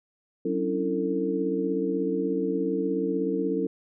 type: tone cluster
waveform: sine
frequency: 188.8 / 275.7 / 292.3 / 331.7 / 449.3 Hz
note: F#3 / C#4 / D4 / E4 / A4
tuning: +35 / -9 / -8 / +11 / +36 cents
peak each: -32 / -30 / -35 / -30 / -28 dBFS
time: 0.45-3.67 s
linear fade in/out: 5 ms
effects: none